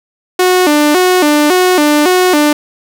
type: tone with vibrato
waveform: sawtooth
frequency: 329.6 Hz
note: E4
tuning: in tune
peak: -3 dBFS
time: 0.39-2.53 s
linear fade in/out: 5 ms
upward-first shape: square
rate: 1.8 Hz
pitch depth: 180 cents each way
effects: none